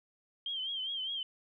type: tone with vibrato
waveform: sine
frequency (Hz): 3162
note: G7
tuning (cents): +14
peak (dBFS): -34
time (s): 0.46-1.23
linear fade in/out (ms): 2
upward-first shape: triangle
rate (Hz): 4.9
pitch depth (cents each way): 92
effects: none